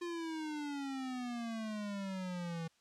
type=exponential sweep; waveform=square; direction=down; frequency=351.1 to 162.5 Hz; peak=-39 dBFS; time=0.01-2.68 s; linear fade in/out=10 ms; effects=white hiss -72 dBFS RMS until 2.8 s + low-pass 7000 Hz 12 dB/octave